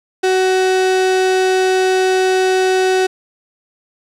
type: tone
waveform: 35% pulse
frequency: 374.5 Hz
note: F#4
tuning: 21 cents sharp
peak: -10 dBFS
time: 0.23-3.07 s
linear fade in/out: 10 ms
effects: low-pass 8000 Hz 12 dB/octave + 8-bit